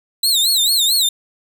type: tone with vibrato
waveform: sawtooth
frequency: 3951 Hz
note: B7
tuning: in tune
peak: -10 dBFS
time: 0.23-1.09 s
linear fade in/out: 5 ms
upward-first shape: sine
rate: 4.5 Hz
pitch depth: 170 cents each way
effects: none